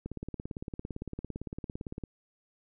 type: click train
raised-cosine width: 3 ms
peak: -24 dBFS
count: 36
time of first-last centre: 0.06-2.037 s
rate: 17.7 Hz
effects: none